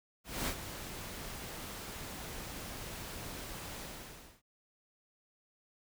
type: noise with ADSR envelope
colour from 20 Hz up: pink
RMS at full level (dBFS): -34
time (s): 0.24-4.42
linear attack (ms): 230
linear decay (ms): 76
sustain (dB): -10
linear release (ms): 610
effects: none